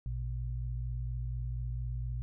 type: tone pair together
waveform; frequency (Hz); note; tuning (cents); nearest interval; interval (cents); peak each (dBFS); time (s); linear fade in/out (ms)
sine; 57.39 / 121.6; A#1 / B2; -26 / -26; octave + minor second; 1300; -35 / -37; 0.06-2.22; 0
effects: none